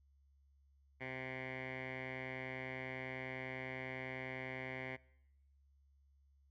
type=tone with low-pass filter; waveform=10% pulse; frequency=130 Hz; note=C3; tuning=11 cents flat; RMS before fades=-45 dBFS; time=1-4.97 s; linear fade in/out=20 ms; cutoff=2200 Hz; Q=6.6; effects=noise-tail reverb RT60 0.9 s tail -24 dB re dry + added 69 Hz sine -67 dBFS peak until 6.5 s

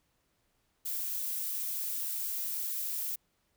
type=noise; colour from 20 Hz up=violet; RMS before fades=-35 dBFS; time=0.85-3.16 s; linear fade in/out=10 ms; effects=pink hiss -75 dBFS RMS until 3.56 s

